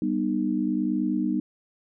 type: chord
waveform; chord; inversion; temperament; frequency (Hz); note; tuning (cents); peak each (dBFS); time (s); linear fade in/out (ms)
sine; G augmented; none; just; 196 / 245 / 306.2; G3 / B3 / D#4; 0 / -14 / -28; -28 / -27 / -26; 0.02-1.4; 2
effects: none